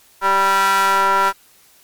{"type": "ring-modulated tone", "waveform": "40% pulse", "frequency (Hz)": 194.9, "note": "G3", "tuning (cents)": -10, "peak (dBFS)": -9, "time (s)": [0.21, 1.33], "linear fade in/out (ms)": 50, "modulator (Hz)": 1170, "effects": ["white hiss -51 dBFS RMS until 1.83 s", "MP3 96 kbps"]}